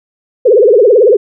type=tone with vibrato; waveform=sine; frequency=453.4 Hz; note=A#4; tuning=48 cents flat; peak=-3 dBFS; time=0.45-1.17 s; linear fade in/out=10 ms; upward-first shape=triangle; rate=18 Hz; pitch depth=290 cents each way; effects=none